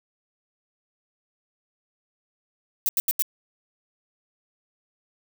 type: noise bursts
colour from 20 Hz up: violet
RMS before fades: -22 dBFS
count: 4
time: 2.86-3.222 s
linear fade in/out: 0 ms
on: 29 ms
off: 82 ms
effects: none